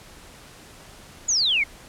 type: exponential sweep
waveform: sine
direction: down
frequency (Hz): 7040 to 2093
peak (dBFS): -18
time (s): 1.28-1.64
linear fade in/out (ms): 10
effects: pink hiss -46 dBFS RMS until 1.88 s + low-pass 11000 Hz 12 dB/octave